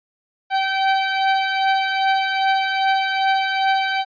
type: beating tone pair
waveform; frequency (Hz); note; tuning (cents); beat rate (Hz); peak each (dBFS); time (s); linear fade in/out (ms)
sawtooth; 772 / 774.5; G5 / G5; -27 / -21; 2.5; -14 / -19; 0.5-4.05; 50
effects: resampled to 11025 Hz